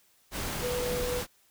sine tone in noise, 492.8 Hz, B4, 4 cents flat, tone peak -30 dBFS, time 0.6-1.23 s, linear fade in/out 50 ms, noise pink, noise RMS -34 dBFS, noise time 0.31-1.27 s, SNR +1 dB, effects white hiss -65 dBFS RMS until 1.5 s

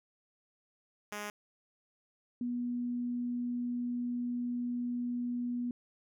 5% pulse / sine tone pair in turn, 207.7 / 243.1 Hz, G#3 / B3, 0 / -27 cents, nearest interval minor third, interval 273 cents, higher second, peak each -27 / -32 dBFS, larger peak first, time 1.12-1.3 / 2.41-5.71 s, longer second, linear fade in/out 2 ms, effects none

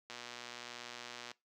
click train, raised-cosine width 0.2 ms, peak -28 dBFS, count 148, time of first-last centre 0.1-1.315 s, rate 121 Hz, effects noise-tail reverb RT60 0.2 s tail -21 dB re dry + high-pass 200 Hz 12 dB/octave

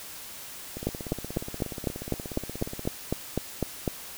two click trains, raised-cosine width 2 ms, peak -22 / -12 dBFS, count 36 / 13, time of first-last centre 0.77-2.853 / 0.87-3.878 s, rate 16.8 / 3.99 Hz, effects white hiss -42 dBFS RMS until 4.17 s

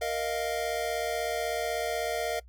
square chord, Bb suspended fourth, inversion none, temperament equal, 466.2 / 622.3 / 698.5 Hz, Bb4 / Eb5 / F5, 0 / 0 / 0 cents, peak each -34 dBFS, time 0.01-2.4 s, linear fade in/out 10 ms, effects noise-tail reverb RT60 0.1 s tail -21 dB re dry + added 60 Hz sine -49 dBFS peak until 2.48 s

